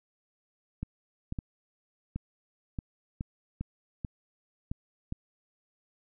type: clicks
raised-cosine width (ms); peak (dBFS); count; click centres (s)
5; -21; 10; 0.83 / 1.324 / 1.388 / 2.16 / 2.788 / 3.209 / 3.61 / 4.048 / 4.715 / 5.124
effects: none